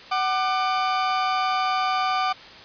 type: tone pair together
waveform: 40% pulse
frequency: 751.1 / 1194 Hz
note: F#5 / D6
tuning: +26 / +28 cents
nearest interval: minor sixth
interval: 802 cents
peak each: -23 dBFS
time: 0.11-2.33 s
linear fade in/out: 10 ms
effects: white hiss -43 dBFS RMS until 2.64 s + resampled to 11025 Hz